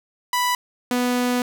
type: tone pair in turn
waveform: sawtooth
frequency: 987.8 / 246.9 Hz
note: B5 / B3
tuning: 0 / 0 cents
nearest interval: 2 octaves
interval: 2400 cents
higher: first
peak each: -15 dBFS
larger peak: neither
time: 0.33-0.55 / 0.91-1.42 s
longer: second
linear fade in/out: 2 ms
effects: none